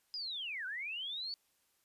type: linear two-way sweep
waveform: sine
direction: down then up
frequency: 5060 to 1452 to 4553 Hz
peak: -38 dBFS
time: 0.14-1.34 s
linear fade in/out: 0 ms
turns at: 0.66 s
effects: white hiss -75 dBFS RMS until 1.84 s + resampled to 32000 Hz